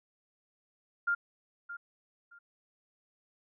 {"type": "tone with echo", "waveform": "sine", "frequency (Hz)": 1401, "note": "F6", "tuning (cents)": 5, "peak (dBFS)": -26, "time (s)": [1.07, 1.15], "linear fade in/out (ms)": 10, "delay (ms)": 620, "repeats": 2, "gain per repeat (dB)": -13, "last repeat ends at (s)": 2.39, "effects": []}